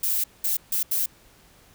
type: noise bursts at uneven times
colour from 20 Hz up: violet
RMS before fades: -24 dBFS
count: 4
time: 0.03-0.24 / 0.44-0.57 / 0.72-0.83 / 0.91-1.06 s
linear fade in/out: 5 ms
effects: pink hiss -55 dBFS RMS until 1.74 s